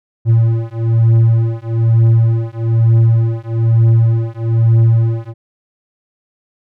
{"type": "beating tone pair", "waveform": "triangle", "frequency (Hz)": [113.7, 114.8], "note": ["A#2", "A#2"], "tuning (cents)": [-43, -26], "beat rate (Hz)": 1.1, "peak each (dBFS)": -10, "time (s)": [0.25, 5.34], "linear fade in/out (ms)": 50, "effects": []}